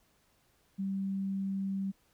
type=tone; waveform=sine; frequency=194.3 Hz; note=G3; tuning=15 cents flat; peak=-31 dBFS; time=0.78-1.92 s; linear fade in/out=20 ms; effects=pink hiss -70 dBFS RMS until 2.13 s